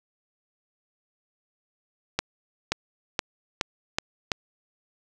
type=accelerating click train; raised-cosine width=0.2 ms; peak=-6 dBFS; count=6; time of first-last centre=2.19-4.318 s; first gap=530 ms; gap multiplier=0.89; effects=none